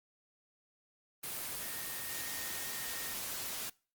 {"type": "tone in noise", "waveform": "sine", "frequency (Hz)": 1848, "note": "A#6", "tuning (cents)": -16, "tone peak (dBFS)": -48, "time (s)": [1.61, 3.14], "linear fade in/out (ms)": 10, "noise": "white", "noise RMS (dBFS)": -40, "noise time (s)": [1.23, 3.7], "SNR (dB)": -11, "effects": ["noise-tail reverb RT60 0.4 s tail -25 dB re dry", "Opus 24 kbps"]}